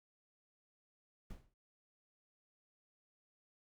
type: noise with exponential decay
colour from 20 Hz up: brown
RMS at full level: -44 dBFS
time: 1.3-1.54 s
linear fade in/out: 5 ms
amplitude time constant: 51 ms
effects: none